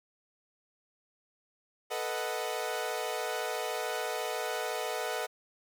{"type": "chord", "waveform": "sawtooth", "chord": "B dominant seventh", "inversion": "third", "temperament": "equal", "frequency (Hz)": [440, 493.9, 622.3, 740], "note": ["A4", "B4", "D#5", "F#5"], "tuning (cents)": [0, 0, 0, 0], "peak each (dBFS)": -34, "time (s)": [1.9, 5.27], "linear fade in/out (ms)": 20, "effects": []}